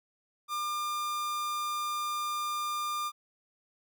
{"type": "tone", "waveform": "45% pulse", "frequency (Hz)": 1200, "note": "D6", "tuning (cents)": 37, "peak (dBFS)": -31, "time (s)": [0.48, 3.12], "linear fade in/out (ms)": 50, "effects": []}